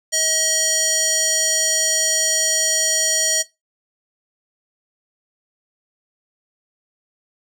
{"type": "tone with band-pass filter", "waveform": "square", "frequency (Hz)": 635, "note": "D#5", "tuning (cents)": 35, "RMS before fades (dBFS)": -19, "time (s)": [0.12, 3.43], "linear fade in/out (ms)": 20, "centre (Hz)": 6600, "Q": 2.3, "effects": ["noise-tail reverb RT60 0.2 s tail -17 dB re dry"]}